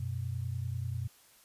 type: tone pair together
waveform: sine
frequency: 92.5 / 122.73 Hz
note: F#2 / B2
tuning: 0 / -10 cents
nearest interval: perfect fourth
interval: 490 cents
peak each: -36 / -35 dBFS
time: 0-1.08 s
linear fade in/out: 5 ms
effects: white hiss -61 dBFS RMS until 1.44 s + resampled to 32000 Hz